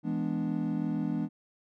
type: chord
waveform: triangle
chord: E dominant seventh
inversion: none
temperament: equal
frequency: 164.81 / 207.7 / 246.9 / 293.7 Hz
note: E3 / G#3 / B3 / D4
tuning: 0 / 0 / 0 / 0 cents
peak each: -32 dBFS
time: 0.03-1.29 s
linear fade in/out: 50 ms
effects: none